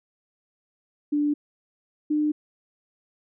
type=tone pair in turn; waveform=sine; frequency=293.7 / 300.9 Hz; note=D4 / D4; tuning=0 / +42 cents; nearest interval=unison; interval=42 cents; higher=second; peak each=-20 dBFS; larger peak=neither; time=1.12-1.34 / 2.1-2.32 s; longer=neither; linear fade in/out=10 ms; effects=none

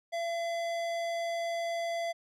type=tone with tanh clipping; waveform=sine; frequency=677 Hz; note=E5; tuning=46 cents sharp; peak=-33 dBFS; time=0.12-2.13 s; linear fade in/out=20 ms; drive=18 dB; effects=none

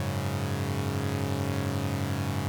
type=chord; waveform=sawtooth; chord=F# suspended second; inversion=none; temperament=equal; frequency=92.5 / 103.83 / 138.59 Hz; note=F#2 / G#2 / C#3; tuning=0 / 0 / 0 cents; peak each=-28 dBFS; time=0-2.48 s; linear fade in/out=0 ms; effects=none

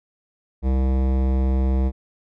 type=tone with hard clipping; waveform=sine; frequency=65.41 Hz; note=C2; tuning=in tune; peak=-19 dBFS; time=0.62-1.92 s; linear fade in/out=50 ms; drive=17 dB; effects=none

